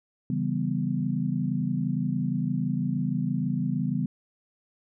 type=chord; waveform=sine; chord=C# half-diminished seventh; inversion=none; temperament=equal; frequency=138.59 / 164.81 / 196 / 246.9 Hz; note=C#3 / E3 / G3 / B3; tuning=0 / 0 / 0 / 0 cents; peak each=-30 dBFS; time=0.3-4.06 s; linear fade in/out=2 ms; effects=none